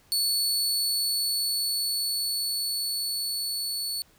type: tone with level ramp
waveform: sawtooth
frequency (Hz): 4435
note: C#8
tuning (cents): 0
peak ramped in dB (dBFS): -20 to -26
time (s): 0.12-4.02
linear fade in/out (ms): 0
effects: pink hiss -60 dBFS RMS until 4.18 s